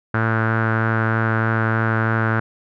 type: tone with low-pass filter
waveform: sawtooth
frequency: 112.1 Hz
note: A2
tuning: 33 cents sharp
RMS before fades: -19 dBFS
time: 0.14-2.4 s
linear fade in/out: 5 ms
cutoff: 1500 Hz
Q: 6.1
effects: none